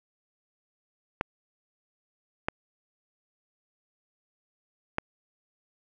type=clicks; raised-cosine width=0.5 ms; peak=-11 dBFS; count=3; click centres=1.211 / 2.485 / 4.984 s; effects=none